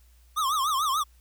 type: tone with vibrato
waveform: square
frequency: 1159 Hz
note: D6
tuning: 23 cents flat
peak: -24 dBFS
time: 0.36-1.04 s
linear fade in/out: 20 ms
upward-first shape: triangle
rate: 6.8 Hz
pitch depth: 210 cents each way
effects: added 60 Hz sine -54 dBFS peak until 1.2 s + white hiss -65 dBFS RMS until 1.2 s